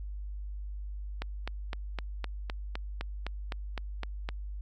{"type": "click train", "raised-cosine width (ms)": 0.3, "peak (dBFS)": -19, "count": 13, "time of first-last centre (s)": [1.22, 4.289], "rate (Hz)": 3.91, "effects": ["added 50 Hz sine -36 dBFS peak until 4.61 s"]}